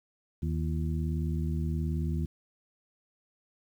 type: harmonic tone with a mistuned harmonic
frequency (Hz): 78.8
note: D#2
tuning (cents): +23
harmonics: 1 / 2 / 3 / 4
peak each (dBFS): -30 / -32 / -38 / -42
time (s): 0.42-2.26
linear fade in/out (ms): 10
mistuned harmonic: 4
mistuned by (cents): +120
effects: 10-bit